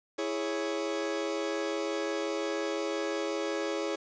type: chord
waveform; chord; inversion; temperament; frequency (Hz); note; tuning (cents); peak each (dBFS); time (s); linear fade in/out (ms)
40% pulse; C# minor; first; equal; 329.6 / 415.3 / 554.4; E4 / G#4 / C#5; 0 / 0 / 0; -34; 0.18-3.96; 10
effects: resampled to 16000 Hz + 9-bit